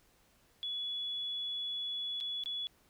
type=tone with dropouts; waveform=sine; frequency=3400 Hz; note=G#7; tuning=40 cents sharp; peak=-35 dBFS; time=0.63-2.67 s; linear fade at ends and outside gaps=0 ms; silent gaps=2.203-2.209 / 2.437-2.459 s; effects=pink hiss -68 dBFS RMS until 2.89 s